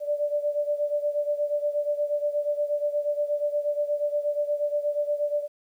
sine beating tone pair, 585 / 593.4 Hz, D5 / D5, -7 / +18 cents, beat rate 8.4 Hz, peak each -25 / -29 dBFS, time 0-5.48 s, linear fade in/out 50 ms, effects 10-bit

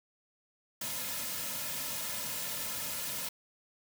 white noise with comb filter, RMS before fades -37 dBFS, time 0.81-3.29 s, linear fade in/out 5 ms, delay 2.6 ms, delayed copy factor -0.75, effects none

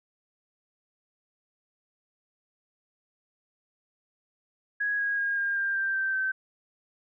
sine tone with pitch steps, 1661.2 / 1644 / 1627 / 1610.2 / 1593.5 / 1577 / 1560.7 / 1544.6 Hz, G#6 / G#6 / G#6 / G6 / G6 / G6 / G6 / G6, 0 / -18 / -36 / +46 / +28 / +10 / -8 / -26 cents, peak -25 dBFS, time 4.8-6.32 s, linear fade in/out 10 ms, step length 190 ms, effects none

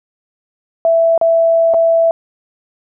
sine tone with dropouts, 662 Hz, E5, 7 cents sharp, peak -8 dBFS, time 0.85-2.11 s, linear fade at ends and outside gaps 1 ms, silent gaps 1.178-1.213 / 1.738-1.743 s, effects none

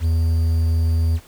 triangle tone with quantisation, 82 Hz, E2, 9 cents flat, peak -13 dBFS, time 0-1.2 s, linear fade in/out 50 ms, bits 7, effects pink hiss -48 dBFS RMS until 1.27 s

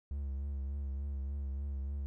triangle tone with vibrato, 69.3 Hz, C#2, in tune, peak -33 dBFS, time 0.11-2.06 s, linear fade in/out 0 ms, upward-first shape triangle, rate 3.4 Hz, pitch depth 56 cents each way, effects none

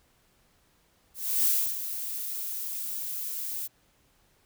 violet noise with ADSR envelope, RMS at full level -23 dBFS, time 1.14-3.68 s, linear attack 320 ms, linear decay 290 ms, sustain -11 dB, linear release 22 ms, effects pink hiss -66 dBFS RMS until 4.45 s

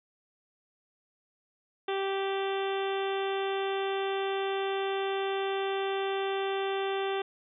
harmonic tone, 390 Hz, G4, 9 cents flat, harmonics 1 / 2 / 3 / 4 / 5 / 6 / 7 / 8 / 9, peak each -30 / -35 / -40 / -42 / -44 / -47 / -44 / -45 / -44 dBFS, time 1.88-7.22 s, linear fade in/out 5 ms, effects none

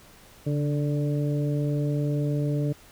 harmonic tone with a mistuned harmonic, 146.83 Hz, D3, in tune, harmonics 1 / 2 / 3 / 4, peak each -24 / -30 / -34 / -36 dBFS, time 0.46-2.73 s, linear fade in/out 10 ms, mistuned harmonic 1, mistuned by -31 cents, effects pink hiss -52 dBFS RMS until 2.91 s

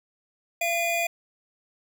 square tone pair together, 681 / 2439 Hz, F5 / D#7, -44 / -35 cents, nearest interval octave + minor seventh, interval 2209 cents, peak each -27 / -27 dBFS, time 0.61-1.07 s, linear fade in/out 5 ms, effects none

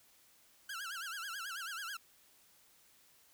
sawtooth tone with vibrato, 1480 Hz, F#6, in tune, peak -37 dBFS, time 0.69-1.97 s, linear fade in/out 5 ms, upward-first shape sine, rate 9.2 Hz, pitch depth 200 cents each way, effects white hiss -66 dBFS RMS until 3.33 s

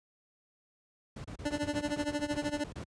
brown noise bursts, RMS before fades -38 dBFS, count 15, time 1.16-2.84 s, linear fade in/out 5 ms, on 84 ms, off 30 ms
25% pulse tone with tremolo, 293.7 Hz, D4, in tune, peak -25 dBFS, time 1.45-2.64 s, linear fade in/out 5 ms, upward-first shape sine, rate 13 Hz, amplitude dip 85%
effects high-pass 80 Hz 12 dB/octave + resampled to 22050 Hz

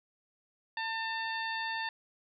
harmonic tone, 898 Hz, A5, 35 cents sharp, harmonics 1 / 2 / 3 / 4 / 5, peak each -37 / -36 / -43 / -44 / -45 dBFS, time 0.77-1.89 s, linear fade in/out 2 ms, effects none

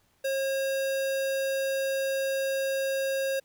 square tone, 540 Hz, C#5, 45 cents flat, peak -27 dBFS, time 0.24-3.4 s, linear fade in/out 10 ms, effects pink hiss -68 dBFS RMS until 3.44 s

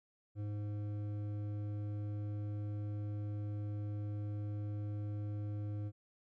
triangle tone with hard clipping, 103.83 Hz, G#2, in tune, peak -39 dBFS, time 0.35-5.92 s, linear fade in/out 50 ms, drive 13 dB, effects none

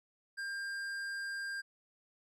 sine tone with tanh clipping, 1598 Hz, G6, 33 cents sharp, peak -39 dBFS, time 0.37-1.62 s, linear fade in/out 20 ms, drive 12 dB, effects none

